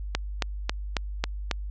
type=click train; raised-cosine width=0.2 ms; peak=-7 dBFS; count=6; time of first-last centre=0.15-1.512 s; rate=3.67 Hz; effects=added 50 Hz sine -31 dBFS peak until 1.7 s + low-pass 6000 Hz 12 dB/octave